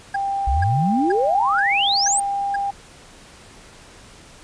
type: tone with pitch glide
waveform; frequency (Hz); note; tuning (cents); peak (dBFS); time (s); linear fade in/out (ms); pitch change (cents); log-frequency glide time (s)
sine; 791 to 798.8; G5 to G5; +15 to +32; -20; 0.14-2.71; 10; +17; 0.38-1.59
type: tone bursts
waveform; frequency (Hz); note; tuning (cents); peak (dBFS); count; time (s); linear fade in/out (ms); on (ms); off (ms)
triangle; 1638; G#6; -24; -21; 6; 0.14-2.56; 5; 20; 460
type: exponential sweep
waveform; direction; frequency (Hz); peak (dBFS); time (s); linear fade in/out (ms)
sine; up; 58.27 to 8860; -17; 0.47-2.2; 5
effects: pink hiss -45 dBFS RMS until 4.43 s + resampled to 22050 Hz